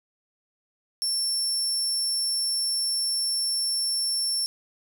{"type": "tone", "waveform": "30% pulse", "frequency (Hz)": 5420, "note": "E8", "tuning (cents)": 47, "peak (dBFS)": -20, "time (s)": [1.02, 4.46], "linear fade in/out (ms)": 0, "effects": []}